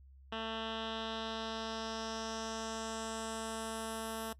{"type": "tone with low-pass filter sweep", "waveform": "10% pulse", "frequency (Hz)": 223.3, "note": "A3", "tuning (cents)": 26, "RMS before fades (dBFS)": -40, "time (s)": [0.32, 4.33], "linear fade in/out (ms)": 5, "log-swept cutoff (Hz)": [2900, 12000], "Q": 2.7, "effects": ["noise-tail reverb RT60 0.1 s tail -20 dB re dry", "added 67 Hz sine -55 dBFS peak until 4.39 s"]}